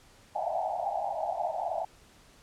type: band-pass noise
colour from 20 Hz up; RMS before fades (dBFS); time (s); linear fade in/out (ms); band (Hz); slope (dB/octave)
white; -32; 0.35-1.85; 5; 620 to 850; 96
effects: pink hiss -58 dBFS RMS until 2.42 s + low-pass 10000 Hz 12 dB/octave